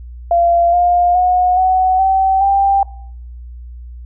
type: tone with pitch steps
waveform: sine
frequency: 687 / 706.3 / 726.2 / 746.6 / 767.6 / 789.2 Hz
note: F5 / F5 / F#5 / F#5 / G5 / G5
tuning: -29 / +19 / -33 / +15 / -37 / +11 cents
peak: -9 dBFS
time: 0.31-2.83 s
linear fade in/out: 2 ms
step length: 420 ms
effects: noise-tail reverb RT60 0.7 s tail -22 dB re dry + added 60 Hz sine -29 dBFS peak until 4.05 s